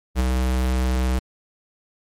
square tone with ADSR envelope, 63.6 Hz, C2, 48 cents flat, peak -16 dBFS, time 0.15-1.19 s, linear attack 46 ms, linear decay 18 ms, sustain -3 dB, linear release 4 ms, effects MP3 64 kbps

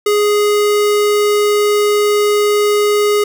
square tone, 415.3 Hz, G#4, in tune, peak -11 dBFS, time 0.06-3.24 s, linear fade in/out 5 ms, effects none

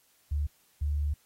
sine tone pair in turn, 73.3 / 73.3 Hz, D2 / D2, -3 / -3 cents, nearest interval unison, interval 0 cents, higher neither, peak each -26 dBFS, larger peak neither, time 0.31-0.47 / 0.81-1.14 s, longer second, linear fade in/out 10 ms, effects white hiss -66 dBFS RMS until 1.25 s + AAC 48 kbps

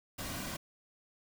pink noise with comb filter, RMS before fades -40 dBFS, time 0.18-0.57 s, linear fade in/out 10 ms, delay 2.3 ms, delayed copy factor -0.5, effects none

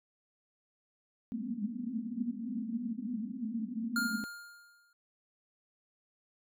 pink band-pass noise, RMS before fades -37 dBFS, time 1.32-4.24 s, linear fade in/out 0 ms, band 210 to 250 Hz, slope 96 dB/octave
square tone with exponential decay, 1409 Hz, F6, 15 cents sharp, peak -29 dBFS, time 3.96-4.93 s, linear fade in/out 2 ms, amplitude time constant 210 ms
effects none

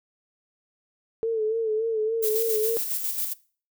sine tone with vibrato, 443.2 Hz, A4, 13 cents sharp, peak -22 dBFS, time 1.23-2.77 s, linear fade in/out 0 ms, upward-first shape sine, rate 3.5 Hz, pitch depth 56 cents each way
violet noise with tremolo, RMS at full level -27 dBFS, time 2.22-3.34 s, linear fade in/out 20 ms, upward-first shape square, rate 7.3 Hz, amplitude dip 40%
effects noise-tail reverb RT60 0.4 s tail -20 dB re dry

